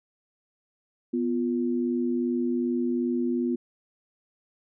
sine tone pair together, 246.6 / 349.2 Hz, B3 / F4, -2 / 0 cents, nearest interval tritone, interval 602 cents, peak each -25 / -28 dBFS, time 1.13-3.56 s, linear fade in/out 10 ms, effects none

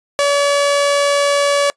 sawtooth tone with amplitude modulation, 570 Hz, C#5, 48 cents sharp, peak -7 dBFS, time 0.19-1.7 s, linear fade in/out 0 ms, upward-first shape sine, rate 80.2 Hz, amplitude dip 25%, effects noise-tail reverb RT60 0.1 s tail -23 dB re dry + resampled to 22050 Hz

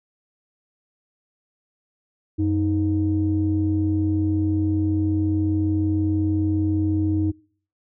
sine tone pair together, 92.92 / 313.3 Hz, F#2 / D#4, +8 / +12 cents, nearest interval octave + major sixth, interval 2104 cents, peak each -21 / -20 dBFS, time 2.38-7.32 s, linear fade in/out 20 ms, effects noise-tail reverb RT60 0.5 s tail -24 dB re dry + tanh soft clip ceiling -11 dBFS

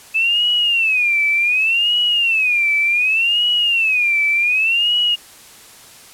sine tone with vibrato, 2600 Hz, E7, 24 cents flat, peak -13 dBFS, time 0.14-5.16 s, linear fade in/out 20 ms, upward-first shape sine, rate 0.67 Hz, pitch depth 200 cents each way, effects white hiss -42 dBFS RMS until 6.13 s + low-pass 12000 Hz 12 dB/octave

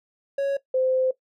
triangle / sine tone pair in turn, 554.4 / 517.6 Hz, C#5 / C5, 0 / -19 cents, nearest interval minor second, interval 119 cents, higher first, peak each -19 dBFS, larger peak neither, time 0.38-0.57 / 0.74-1.11 s, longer second, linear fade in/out 5 ms, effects noise-tail reverb RT60 0.1 s tail -17 dB re dry

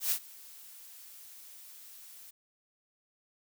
blue noise with ADSR envelope, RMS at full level -28 dBFS, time 0-2.31 s, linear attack 110 ms, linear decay 78 ms, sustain -23 dB, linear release 10 ms, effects none

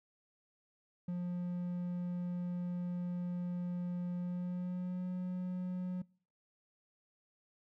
triangle tone with pitch glide, 177.1 to 181.76 Hz, F3 to F#3, +24 to -31 cents, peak -33 dBFS, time 1.08-6.02 s, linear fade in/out 5 ms, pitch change +45 cents, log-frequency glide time 4.16-5.06 s, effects noise-tail reverb RT60 0.5 s tail -25 dB re dry

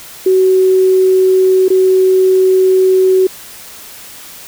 sine tone with dropouts, 375.4 Hz, F#4, 25 cents sharp, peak -6 dBFS, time 0.26-3.27 s, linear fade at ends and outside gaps 5 ms, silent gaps 1.683-1.702 s, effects white hiss -33 dBFS RMS until 4.47 s

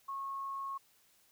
sine tone, 1093 Hz, C#6, 25 cents flat, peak -37 dBFS, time 0.08-0.78 s, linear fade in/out 10 ms, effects white hiss -68 dBFS RMS until 1.31 s

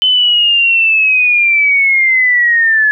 sine linear sweep, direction down, 3051 to 1700 Hz, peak -7 dBFS, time 0.02-2.91 s, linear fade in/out 0 ms, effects none

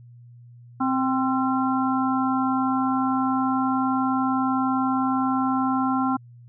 harmonic tone with a mistuned harmonic, 261.6 Hz, C4, in tune, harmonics 1 / 3 / 4 / 5, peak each -22 / -27 / -28 / -29 dBFS, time 0.8-6.17 s, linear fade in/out 10 ms, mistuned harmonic 5, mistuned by +55 cents, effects added 120 Hz sine -44 dBFS peak until 6.48 s

